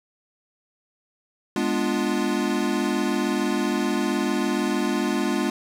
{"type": "chord", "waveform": "square", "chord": "G# diminished seventh", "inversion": "none", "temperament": "equal", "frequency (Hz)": [207.7, 246.9, 293.7, 349.2], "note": ["G#3", "B3", "D4", "F4"], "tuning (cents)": [0, 0, 0, 0], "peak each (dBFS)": -28, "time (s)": [1.56, 5.5], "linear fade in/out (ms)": 2, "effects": ["low-pass 10000 Hz 12 dB/octave", "8-bit"]}